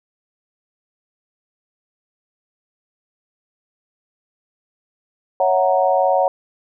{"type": "chord", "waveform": "sine", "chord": "F# dominant seventh", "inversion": "second", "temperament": "equal", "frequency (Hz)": [554.4, 659.3, 740, 932.3], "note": ["C#5", "E5", "F#5", "A#5"], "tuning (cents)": [0, 0, 0, 0], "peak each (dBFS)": [-17, -22, -17, -22], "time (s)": [5.4, 6.28], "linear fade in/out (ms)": 2, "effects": []}